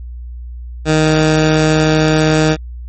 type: tone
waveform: 15% pulse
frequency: 155.8 Hz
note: D#3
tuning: 3 cents sharp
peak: -3 dBFS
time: 0.85-2.57 s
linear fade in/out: 50 ms
effects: added 60 Hz sine -25 dBFS peak until 2.88 s + MP3 32 kbps